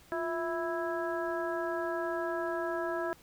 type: harmonic tone with a mistuned harmonic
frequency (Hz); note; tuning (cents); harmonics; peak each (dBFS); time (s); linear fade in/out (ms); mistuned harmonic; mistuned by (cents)
329.6; E4; 0; 1 / 2 / 3 / 4 / 5; -35 / -35 / -40 / -41 / -40; 0.12-3.13; 0; 1; +99
effects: pink hiss -59 dBFS RMS until 3.22 s